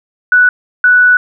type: tone pair in turn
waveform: sine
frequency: 1480 / 1480 Hz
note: F#6 / F#6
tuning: 0 / 0 cents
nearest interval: unison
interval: 0 cents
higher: neither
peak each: -4 dBFS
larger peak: neither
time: 0.32-0.49 / 0.84-1.17 s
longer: second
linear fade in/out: 2 ms
effects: none